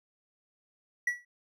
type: tone with exponential decay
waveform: triangle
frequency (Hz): 1942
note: B6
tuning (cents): -30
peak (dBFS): -21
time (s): 1.07-1.25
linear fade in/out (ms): 5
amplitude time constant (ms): 37
effects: none